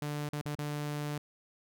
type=tone with dropouts; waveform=sawtooth; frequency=147.6 Hz; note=D3; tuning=9 cents sharp; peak=-30 dBFS; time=0.02-1.18 s; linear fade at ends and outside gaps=2 ms; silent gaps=0.289-0.331 / 0.413-0.457 / 0.552-0.587 s; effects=none